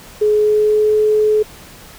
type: tone with pitch glide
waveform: sine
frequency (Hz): 422.6 to 427.3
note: G#4 to G#4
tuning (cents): +30 to +49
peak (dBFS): -10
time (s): 0.21-1.43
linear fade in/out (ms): 10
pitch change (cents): +19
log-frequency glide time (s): 0.36-0.95
effects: pink hiss -39 dBFS RMS until 1.98 s